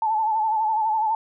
sine tone with vibrato, 873 Hz, A5, 14 cents flat, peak -19 dBFS, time 0.02-1.15 s, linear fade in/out 2 ms, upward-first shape sine, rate 12 Hz, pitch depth 56 cents each way, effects none

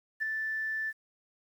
sine tone with ADSR envelope, 1760 Hz, A6, in tune, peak -25 dBFS, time 0.2-0.93 s, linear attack 27 ms, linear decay 4 ms, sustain -5 dB, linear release 42 ms, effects tanh soft clip ceiling -23 dBFS + 10-bit

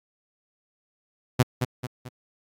sawtooth tone with echo, 125.6 Hz, B2, 30 cents sharp, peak -11 dBFS, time 1.39-1.43 s, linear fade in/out 10 ms, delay 220 ms, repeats 3, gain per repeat -7 dB, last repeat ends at 2.09 s, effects AAC 64 kbps

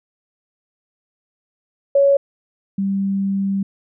sine tone pair in turn, 558 / 195.98 Hz, C#5 / G3, +11 / 0 cents, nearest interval octave + tritone, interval 1811 cents, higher first, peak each -10 / -17 dBFS, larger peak first, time 1.95-2.17 / 2.78-3.63 s, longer second, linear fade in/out 5 ms, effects none

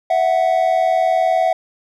triangle tone pair together, 660.1 / 740 Hz, E5 / F#5, +2 / 0 cents, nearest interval major second, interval 198 cents, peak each -14 dBFS, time 0.1-1.53 s, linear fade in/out 5 ms, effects none

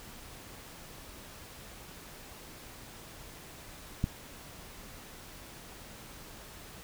click, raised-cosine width 5 ms, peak -15 dBFS, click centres 4.041 s, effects pink hiss -49 dBFS RMS until 6.83 s

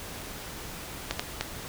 clicks, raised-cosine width 0.2 ms, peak -10 dBFS, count 3, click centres 1.11 / 1.195 / 1.41 s, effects pink hiss -40 dBFS RMS until 1.68 s

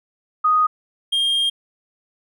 sine / triangle tone pair in turn, 1244.5 / 3217 Hz, D#6 / G7, 0 / +44 cents, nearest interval octave + major third, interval 1644 cents, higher second, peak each -13 / -15 dBFS, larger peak first, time 0.44-0.67 / 1.12-1.5 s, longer second, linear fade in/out 10 ms, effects none

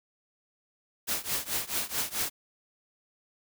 white noise with tremolo, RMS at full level -28 dBFS, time 1.07-2.3 s, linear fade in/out 20 ms, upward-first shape triangle, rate 4.6 Hz, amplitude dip 95%, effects none

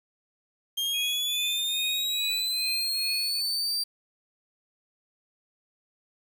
40% pulse linear sweep, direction up, 3191 to 4700 Hz, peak -25 dBFS, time 0.77-3.84 s, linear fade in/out 10 ms
sine tone with tremolo, 2489 Hz, D#7, in tune, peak -30 dBFS, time 0.93-3.41 s, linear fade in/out 20 ms, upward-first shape triangle, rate 2.4 Hz, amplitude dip 100%
effects 9-bit

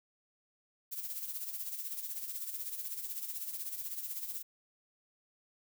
violet noise with tremolo, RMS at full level -38 dBFS, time 0.91-4.43 s, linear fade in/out 20 ms, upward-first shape sine, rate 16 Hz, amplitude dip 60%, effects none

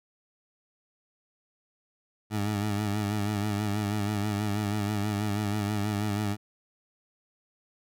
20% pulse tone with vibrato, 103.83 Hz, G#2, in tune, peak -22 dBFS, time 2.3-6.37 s, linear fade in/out 50 ms, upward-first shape sine, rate 6.2 Hz, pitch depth 56 cents each way, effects none

